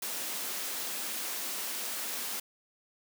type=high-pass noise; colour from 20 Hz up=white; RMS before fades=-36 dBFS; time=0.02-2.4 s; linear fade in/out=5 ms; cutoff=190 Hz; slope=48 dB/octave; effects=none